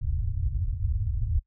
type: low-pass noise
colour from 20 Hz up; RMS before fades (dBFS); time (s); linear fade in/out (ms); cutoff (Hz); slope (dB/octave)
white; -27; 0.01-1.4; 10; 110; 48
effects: noise-tail reverb RT60 0.1 s tail -22 dB re dry

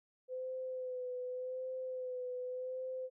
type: tone with vibrato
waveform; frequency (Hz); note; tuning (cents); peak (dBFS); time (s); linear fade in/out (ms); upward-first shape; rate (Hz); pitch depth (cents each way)
sine; 508; B4; +49; -38; 0.28-3.1; 50; sine; 0.86; 28
effects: none

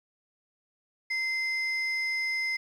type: tone pair together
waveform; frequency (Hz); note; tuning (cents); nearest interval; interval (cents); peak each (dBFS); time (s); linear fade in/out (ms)
sine; 2075 / 5092; C7 / D#8; -15 / +39; octave + major third; 1554; -26 / -35; 1.1-2.57; 10
effects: tanh soft clip ceiling -24 dBFS + 10-bit

